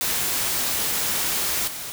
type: noise with level steps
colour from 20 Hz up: white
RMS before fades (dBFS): -24 / -33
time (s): 0.01-1.92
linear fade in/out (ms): 0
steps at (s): 1.67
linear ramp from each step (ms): 10
effects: none